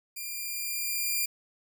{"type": "tone with level ramp", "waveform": "5% pulse", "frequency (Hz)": 2394, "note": "D7", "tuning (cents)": 33, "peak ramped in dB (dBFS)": [-26, -16], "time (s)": [0.16, 1.26], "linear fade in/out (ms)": 10, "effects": []}